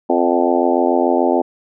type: harmonic tone with a mistuned harmonic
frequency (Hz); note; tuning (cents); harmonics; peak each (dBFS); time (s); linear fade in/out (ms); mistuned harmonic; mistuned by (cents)
86.9; F2; -8; 3 / 4 / 5 / 6 / 7 / 8 / 9 / 10; -19 / -18 / -21 / -23 / -20 / -24 / -21 / -24; 0.09-1.42; 10; 9; -20
effects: none